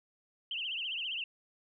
sine tone with vibrato, 2900 Hz, F#7, 35 cents flat, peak -34 dBFS, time 0.51-1.24 s, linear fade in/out 2 ms, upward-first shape triangle, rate 15 Hz, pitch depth 190 cents each way, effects none

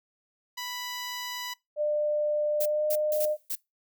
10% pulse tone, 987.8 Hz, B5, in tune, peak -25 dBFS, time 0.57-1.54 s, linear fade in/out 10 ms
sine tone with pitch glide, 598 to 607 Hz, D5 to D#5, +31 to -43 cents, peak -24 dBFS, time 1.76-3.37 s, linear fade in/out 50 ms, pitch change +26 cents, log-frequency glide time 2.62-2.85 s
violet noise bursts, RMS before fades -31 dBFS, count 4, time 2.6-3.556 s, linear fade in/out 10 ms, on 59 ms, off 240 ms
violet noise with exponential decay, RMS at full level -33 dBFS, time 3.12-3.49 s, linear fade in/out 1 ms, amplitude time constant 79 ms
effects noise-tail reverb RT60 0.2 s tail -23 dB re dry

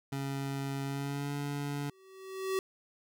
25% pulse tone with pitch glide, 137.8 to 143.24 Hz, C#3 to D3, -10 to -43 cents, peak -30 dBFS, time 0.12-1.9 s, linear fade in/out 5 ms, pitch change +67 cents, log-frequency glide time 0.84-1.33 s
square tone with exponential growth, 381.3 Hz, G4, 48 cents flat, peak -28 dBFS, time 1.8-2.59 s, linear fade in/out 1 ms, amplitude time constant 170 ms
effects none

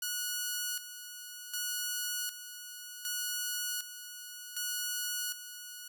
5% pulse tone with tremolo, 1462 Hz, F#6, 21 cents flat, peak -22 dBFS, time 0.02-5.88 s, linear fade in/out 5 ms, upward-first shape square, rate 0.66 Hz, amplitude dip 70%, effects none

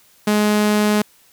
sawtooth tone, 210 Hz, G#3, 19 cents sharp, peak -10 dBFS, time 0.27-1.02 s, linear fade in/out 5 ms, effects white hiss -53 dBFS RMS until 1.32 s

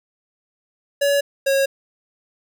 square tone pair in turn, 566 / 546.3 Hz, C#5 / C#5, +36 / -25 cents, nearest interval minor second, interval 61 cents, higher first, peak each -16 dBFS, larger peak neither, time 1.01-1.21 / 1.46-1.66 s, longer neither, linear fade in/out 10 ms, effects none

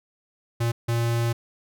square tone bursts at uneven times, 117.1 Hz, A#2, 8 cents sharp, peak -22 dBFS, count 2, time 0.6-0.72 / 0.88-1.33 s, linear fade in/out 10 ms, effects none

